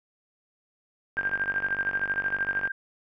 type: click train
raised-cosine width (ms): 0.5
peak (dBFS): -21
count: 74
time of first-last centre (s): 1.17-2.675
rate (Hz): 48.5
type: tone with tremolo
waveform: sine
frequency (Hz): 1591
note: G6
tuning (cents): +25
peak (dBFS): -21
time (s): 1.17-2.72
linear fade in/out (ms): 10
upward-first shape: triangle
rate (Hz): 13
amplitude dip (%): 95
effects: none